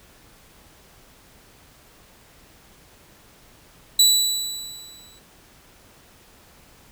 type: tone with exponential decay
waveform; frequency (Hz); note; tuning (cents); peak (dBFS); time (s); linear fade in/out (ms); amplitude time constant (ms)
25% pulse; 3947; B7; -2; -7; 3.99-5.19; 5; 260
effects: pink hiss -52 dBFS RMS until 6.91 s